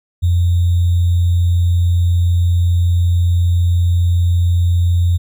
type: tone with sample-and-hold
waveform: sine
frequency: 87.31 Hz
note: F2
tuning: in tune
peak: -10 dBFS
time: 0.22-5.18 s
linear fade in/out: 20 ms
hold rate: 3675 Hz
effects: none